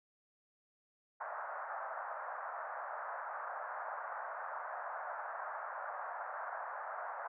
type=band-pass noise; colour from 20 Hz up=pink; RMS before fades=-43 dBFS; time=1.2-7.28 s; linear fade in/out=10 ms; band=620 to 1600 Hz; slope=48 dB/octave; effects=none